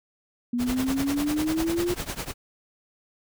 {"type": "exponential sweep", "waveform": "sine", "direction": "up", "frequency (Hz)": [239.5, 356.5], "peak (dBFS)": -23, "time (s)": [0.53, 1.94], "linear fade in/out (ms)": 5}
{"type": "noise with tremolo", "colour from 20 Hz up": "pink", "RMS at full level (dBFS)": -29, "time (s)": [0.58, 2.34], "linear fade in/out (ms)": 50, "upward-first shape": "triangle", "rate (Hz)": 10, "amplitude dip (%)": 95}
{"effects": []}